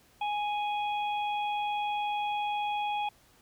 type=harmonic tone; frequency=830.6 Hz; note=G#5; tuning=in tune; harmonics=1 / 3 / 4; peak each=-29 / -39 / -42 dBFS; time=0.21-3.09 s; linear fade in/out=5 ms; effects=pink hiss -62 dBFS RMS until 3.41 s